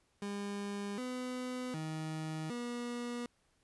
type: tone with pitch steps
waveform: 30% pulse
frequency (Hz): 202.2 / 251.9 / 157.3 / 240.9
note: G#3 / B3 / D#3 / B3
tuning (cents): -46 / +34 / +19 / -43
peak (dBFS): -35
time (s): 0.22-3.26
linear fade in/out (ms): 2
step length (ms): 760
effects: pink hiss -74 dBFS RMS until 3.63 s + resampled to 24000 Hz